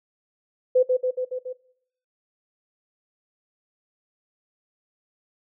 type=tone with echo; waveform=sine; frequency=507 Hz; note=B4; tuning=45 cents sharp; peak=-14 dBFS; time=0.75-0.83 s; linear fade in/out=10 ms; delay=140 ms; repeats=5; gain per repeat=-3 dB; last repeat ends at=1.53 s; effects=noise-tail reverb RT60 0.7 s tail -20 dB re dry